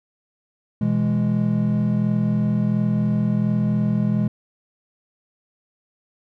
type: chord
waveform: triangle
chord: E major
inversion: second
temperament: equal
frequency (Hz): 123.47 / 164.81 / 207.7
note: B2 / E3 / G#3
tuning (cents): 0 / 0 / 0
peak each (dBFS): -21 / -22 / -18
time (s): 0.81-4.28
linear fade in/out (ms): 5
effects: none